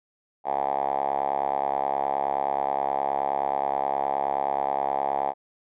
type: tone with band-pass filter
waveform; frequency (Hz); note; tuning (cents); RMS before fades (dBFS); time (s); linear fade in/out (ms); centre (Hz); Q
5% pulse; 69.5; C#2; +5; -26; 0.44-5.34; 50; 790; 6
effects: resampled to 8000 Hz